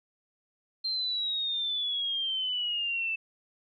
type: exponential sweep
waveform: sine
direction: down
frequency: 4178 to 2637 Hz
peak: -28 dBFS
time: 0.84-3.16 s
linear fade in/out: 10 ms
effects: none